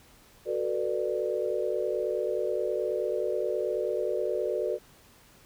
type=chord; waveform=sine; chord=B minor seventh; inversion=second; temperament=just; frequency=370.4 / 444.5 / 493.9 / 592.7 Hz; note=F#4 / A4 / B4 / D5; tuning=+2 / +18 / 0 / +16 cents; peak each=-32 dBFS; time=0.45-4.79 s; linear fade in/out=50 ms; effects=pink hiss -57 dBFS RMS until 5.45 s